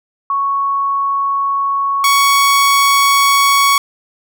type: tone pair in turn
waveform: sine / sawtooth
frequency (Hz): 1108.7 / 1116.4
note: C#6 / C#6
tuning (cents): 0 / +12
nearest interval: unison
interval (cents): 12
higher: second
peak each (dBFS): -13 / -5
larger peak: second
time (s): 0.3-2.04 / 2.04-3.78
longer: neither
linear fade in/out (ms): 2
effects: none